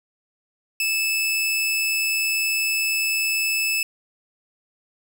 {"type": "tone", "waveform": "sawtooth", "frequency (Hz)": 2619, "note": "E7", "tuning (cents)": -12, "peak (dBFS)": -17, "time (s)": [0.8, 3.83], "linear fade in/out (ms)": 2, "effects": []}